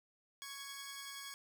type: tone pair together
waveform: 10% pulse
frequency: 1111 / 1661.2 Hz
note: C#6 / G#6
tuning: +4 / 0 cents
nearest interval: perfect fifth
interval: 696 cents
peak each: -40 / -40 dBFS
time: 0.42-1.34 s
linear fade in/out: 0 ms
effects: none